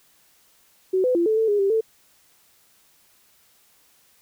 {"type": "tone with pitch steps", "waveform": "sine", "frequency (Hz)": [375, 504, 341.9, 436.8, 445.2, 411.2, 393.5, 444.8], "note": ["F#4", "B4", "F4", "A4", "A4", "G#4", "G4", "A4"], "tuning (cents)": [23, 35, -37, -13, 20, -17, 7, 19], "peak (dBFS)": -17, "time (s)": [0.93, 1.81], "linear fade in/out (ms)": 10, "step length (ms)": 110, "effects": ["white hiss -59 dBFS RMS until 4.21 s"]}